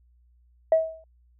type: tone with exponential decay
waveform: sine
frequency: 644 Hz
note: E5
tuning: 41 cents flat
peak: -12 dBFS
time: 0.72-1.04 s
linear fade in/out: 2 ms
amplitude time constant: 69 ms
effects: tanh soft clip ceiling -10 dBFS + added 60 Hz sine -57 dBFS peak until 1.39 s

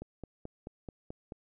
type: click train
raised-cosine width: 2 ms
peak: -28 dBFS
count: 7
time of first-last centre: 0.02-1.322 s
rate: 4.61 Hz
effects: none

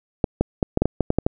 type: clicks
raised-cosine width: 2 ms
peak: -4 dBFS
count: 10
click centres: 0.242 / 0.41 / 0.628 / 0.774 / 0.82 / 0.856 / 1.007 / 1.104 / 1.186 / 1.265 s
effects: none

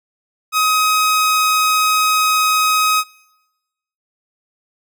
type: tone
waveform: sawtooth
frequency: 1263 Hz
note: D#6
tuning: 26 cents sharp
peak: -9 dBFS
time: 0.52-3.04 s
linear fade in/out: 50 ms
effects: noise-tail reverb RT60 1.0 s tail -23 dB re dry

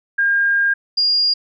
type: tone pair in turn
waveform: sine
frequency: 1612 / 4831 Hz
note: G6 / D8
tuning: +48 / +48 cents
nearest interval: octave + perfect fifth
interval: 1900 cents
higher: second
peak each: -13 dBFS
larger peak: neither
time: 0.18-0.74 / 0.97-1.34 s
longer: first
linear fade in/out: 10 ms
effects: none

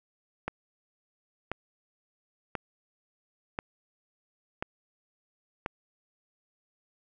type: click train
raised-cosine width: 0.5 ms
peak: -16 dBFS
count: 6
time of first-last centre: 0.48-5.661 s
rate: 0.965 Hz
effects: none

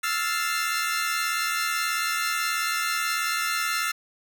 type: chord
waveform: sawtooth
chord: F major seventh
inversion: third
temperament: equal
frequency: 1318.5 / 1396.9 / 1760 / 2093 Hz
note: E6 / F6 / A6 / C7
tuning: 0 / 0 / 0 / 0 cents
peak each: -25 / -26 / -28 / -28 dBFS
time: 0.03-3.92 s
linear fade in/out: 10 ms
effects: none

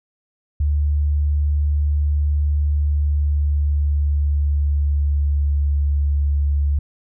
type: tone with pitch glide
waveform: sine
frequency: 73.42 to 71.74 Hz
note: D2 to D2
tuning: 0 to -40 cents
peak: -15 dBFS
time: 0.6-6.79 s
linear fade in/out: 5 ms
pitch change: -40 cents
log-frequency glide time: 2.69-5.75 s
effects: none

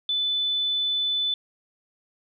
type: tone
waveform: sine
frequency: 3500 Hz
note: A7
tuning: 10 cents flat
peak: -22 dBFS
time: 0.09-1.34 s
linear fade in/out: 2 ms
effects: none

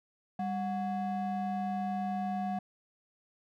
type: ring-modulated tone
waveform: triangle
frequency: 464.5 Hz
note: A#4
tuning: 6 cents flat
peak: -26 dBFS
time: 0.39-2.59 s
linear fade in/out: 5 ms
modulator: 267 Hz
effects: none

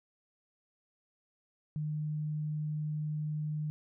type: tone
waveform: sine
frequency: 152 Hz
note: D#3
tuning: 40 cents flat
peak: -32 dBFS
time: 1.76-3.7 s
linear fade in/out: 0 ms
effects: none

